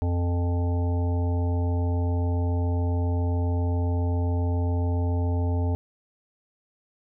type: harmonic tone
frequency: 87.31 Hz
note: F2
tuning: in tune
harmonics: 1 / 3 / 5 / 7 / 9 / 10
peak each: -22 / -32 / -36 / -39 / -41 / -42 dBFS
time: 0.02-5.75 s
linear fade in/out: 0 ms
effects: none